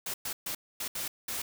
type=noise bursts at uneven times; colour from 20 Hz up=white; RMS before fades=-35 dBFS; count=6; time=0.06-0.14 / 0.25-0.33 / 0.46-0.55 / 0.8-0.88 / 0.95-1.08 / 1.28-1.42 s; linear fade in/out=5 ms; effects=none